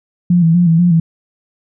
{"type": "tone with vibrato", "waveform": "sine", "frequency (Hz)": 170, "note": "F3", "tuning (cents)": -46, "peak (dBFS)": -7, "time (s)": [0.3, 1], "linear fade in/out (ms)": 5, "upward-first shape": "square", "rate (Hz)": 4.1, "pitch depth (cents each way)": 60, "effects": []}